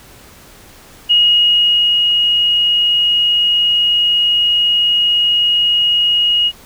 sine tone with ADSR envelope, 2882 Hz, F#7, 46 cents flat, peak -7 dBFS, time 1.09-6.52 s, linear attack 20 ms, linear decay 880 ms, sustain -3 dB, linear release 52 ms, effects pink hiss -41 dBFS RMS until 6.65 s

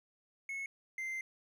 triangle tone pair in turn, 2190 / 2083 Hz, C#7 / C7, -22 / -8 cents, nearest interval minor second, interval 86 cents, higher first, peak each -36 / -35 dBFS, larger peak second, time 0.49-0.66 / 0.98-1.21 s, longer second, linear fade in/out 2 ms, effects none

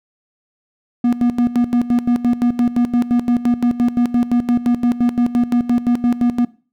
triangle tone with tremolo, 241.2 Hz, B3, 41 cents flat, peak -9 dBFS, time 1.04-6.45 s, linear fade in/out 5 ms, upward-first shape square, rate 5.8 Hz, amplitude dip 80%, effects noise-tail reverb RT60 0.4 s tail -21 dB re dry

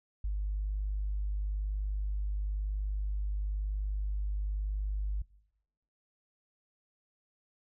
sine tone, 50.5 Hz, G#1, 48 cents flat, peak -29 dBFS, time 0.24-5.22 s, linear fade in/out 5 ms, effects noise-tail reverb RT60 0.9 s tail -23 dB re dry + tanh soft clip ceiling -25 dBFS

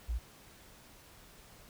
sine tone, 58.1 Hz, A#1, 5 cents flat, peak -31 dBFS, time 0.08-0.19 s, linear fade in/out 20 ms, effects pink hiss -57 dBFS RMS until 1.69 s

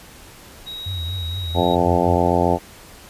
triangle tone, 3810 Hz, A#7, 37 cents sharp, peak -28 dBFS, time 0.66-1.76 s, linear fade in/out 20 ms
sine tone with vibrato, 88.2 Hz, F2, 18 cents sharp, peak -24 dBFS, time 0.86-2.16 s, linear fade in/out 5 ms, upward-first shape triangle, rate 4.3 Hz, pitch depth 150 cents each way
harmonic tone, 87.31 Hz, F2, in tune, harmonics 1 / 2 / 3 / 4 / 5 / 6 / 7 / 8 / 9 / 10, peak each -24 / -24 / -24 / -24 / -24 / -24 / -24 / -24 / -24 / -24 dBFS, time 1.54-2.59 s, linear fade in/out 50 ms
effects pink hiss -43 dBFS RMS until 3.09 s + resampled to 32000 Hz

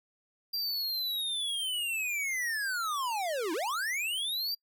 square linear two-way sweep, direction down then up, 4770 to 301.4 to 4770 Hz, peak -31 dBFS, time 0.53-4.55 s, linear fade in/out 10 ms, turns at 3.53 s, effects noise-tail reverb RT60 0.1 s tail -26 dB re dry

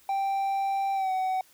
triangle tone with pitch glide, 784 to 752.1 Hz, G5 to F#5, 0 to +28 cents, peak -23 dBFS, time 0.09-1.41 s, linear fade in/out 2 ms, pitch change -72 cents, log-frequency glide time 0.94-1.11 s, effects white hiss -59 dBFS RMS until 1.53 s

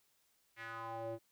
square tone with band-pass filter sweep, 114 Hz, A#2, 38 cents flat, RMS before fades -44 dBFS, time 0.56-1.19 s, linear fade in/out 50 ms, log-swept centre 2100 to 430 Hz, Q 3.4, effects white hiss -75 dBFS RMS until 1.31 s

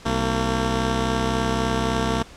10% pulse tone pair together, 63.73 / 227.1 Hz, C2 / A#3, -45 / -45 cents, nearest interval octave + minor seventh, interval 2200 cents, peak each -15 dBFS, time 0.05-2.23 s, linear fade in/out 10 ms, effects pink hiss -45 dBFS RMS until 2.36 s + low-pass 7000 Hz 12 dB/octave

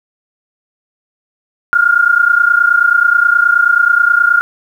sine tone pair together, 1396.9 / 1426.3 Hz, F6 / F6, 0 / +36 cents, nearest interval unison, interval 36 cents, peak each -10 dBFS, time 1.73-4.41 s, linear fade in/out 0 ms, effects 7-bit

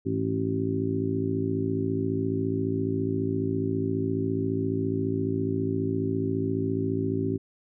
harmonic tone with a mistuned harmonic, 54.6 Hz, A1, 13 cents flat, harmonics 2 / 3 / 4 / 5 / 6 / 7, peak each -31 / -33 / -37 / -29 / -36 / -30 dBFS, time 0.05-7.38 s, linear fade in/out 20 ms, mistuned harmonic 2, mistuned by -80 cents, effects none

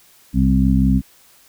harmonic tone with a mistuned harmonic, 65.1 Hz, C2, 8 cents flat, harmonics 1 / 2 / 3 / 4, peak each -17 / -20 / -16 / -18 dBFS, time 0.33-1.02 s, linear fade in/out 50 ms, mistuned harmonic 1, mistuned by -73 cents, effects white hiss -51 dBFS RMS until 1.48 s

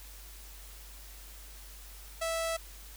sawtooth tone with low-pass filter, 657 Hz, E5, 6 cents flat, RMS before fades -33 dBFS, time 2.21-2.57 s, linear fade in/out 10 ms, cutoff 10000 Hz, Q 1.6, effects added 49 Hz sine -48 dBFS peak until 2.96 s + white hiss -52 dBFS RMS until 2.96 s

